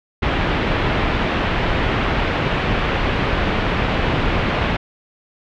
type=low-pass noise; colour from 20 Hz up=pink; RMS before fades=-19 dBFS; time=0.22-4.77 s; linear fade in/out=10 ms; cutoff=3100 Hz; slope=24 dB/octave; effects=none